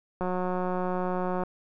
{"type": "click train", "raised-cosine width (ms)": 1, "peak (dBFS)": -17, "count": 224, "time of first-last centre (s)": [0.21, 1.435], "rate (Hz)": 182, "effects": []}